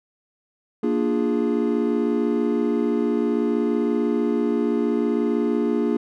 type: chord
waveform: triangle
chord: Bb dominant seventh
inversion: none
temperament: equal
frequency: 233.1 / 293.7 / 349.2 / 415.3 Hz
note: Bb3 / D4 / F4 / Ab4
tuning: 0 / 0 / 0 / 0 cents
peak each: -21 / -23 / -24 / -23 dBFS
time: 0.83-5.97 s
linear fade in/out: 5 ms
effects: none